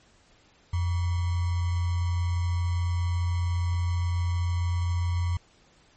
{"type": "tone with sample-and-hold", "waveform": "sine", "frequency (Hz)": 87.3, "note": "F2", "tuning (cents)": 0, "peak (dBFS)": -23, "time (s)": [0.73, 5.37], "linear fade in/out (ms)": 5, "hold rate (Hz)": 1050, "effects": ["pink hiss -60 dBFS RMS until 5.96 s", "MP3 32 kbps"]}